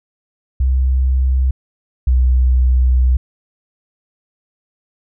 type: tone pair in turn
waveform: sine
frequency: 64.9 / 63.05 Hz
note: C2 / B1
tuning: -13 / +36 cents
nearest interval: minor second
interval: 51 cents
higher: first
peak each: -11 / -9 dBFS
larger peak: second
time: 0.6-1.51 / 2.07-3.17 s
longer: second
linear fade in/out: 5 ms
effects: none